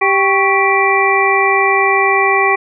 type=harmonic tone with a mistuned harmonic; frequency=392 Hz; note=G4; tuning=in tune; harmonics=1 / 2 / 3 / 5 / 6; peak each=-16 / -16 / -16 / -16 / -16 dBFS; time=0.01-2.56 s; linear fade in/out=10 ms; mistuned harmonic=3; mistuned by=-92 cents; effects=none